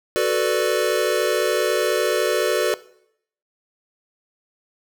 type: chord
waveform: square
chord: B minor seventh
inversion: second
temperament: equal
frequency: 370 / 440 / 493.9 / 587.3 Hz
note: F#4 / A4 / B4 / D5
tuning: 0 / 0 / 0 / 0 cents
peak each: -24 dBFS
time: 0.16-2.74 s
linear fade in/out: 0 ms
effects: noise-tail reverb RT60 0.7 s tail -19 dB re dry